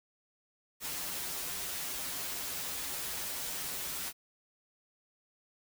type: noise with comb filter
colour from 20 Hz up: white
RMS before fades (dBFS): -38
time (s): 0.8-4.13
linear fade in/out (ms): 50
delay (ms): 9.1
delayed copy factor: -0.8
effects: none